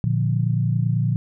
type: chord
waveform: sine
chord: Bb major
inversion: none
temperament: equal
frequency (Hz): 116.54 / 146.83 / 174.61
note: Bb2 / D3 / F3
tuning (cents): 0 / 0 / 0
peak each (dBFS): -20 / -23 / -25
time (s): 0.04-1.16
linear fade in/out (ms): 0
effects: none